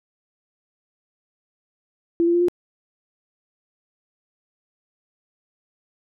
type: tone with pitch steps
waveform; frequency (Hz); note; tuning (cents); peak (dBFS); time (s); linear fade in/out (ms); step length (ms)
sine; 338.1 / 343 / 348 / 353.1; E4 / F4 / F4 / F4; +44 / -31 / -6 / +19; -15; 2.2-2.484; 0; 71
effects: none